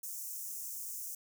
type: high-pass noise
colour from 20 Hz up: white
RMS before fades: -42 dBFS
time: 0.03-1.15 s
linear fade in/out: 5 ms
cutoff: 5900 Hz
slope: 48 dB/octave
effects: none